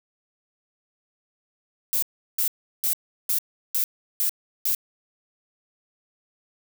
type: noise bursts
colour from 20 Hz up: violet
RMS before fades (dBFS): -23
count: 7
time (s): 1.93-4.748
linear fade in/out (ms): 0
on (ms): 94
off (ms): 360
effects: none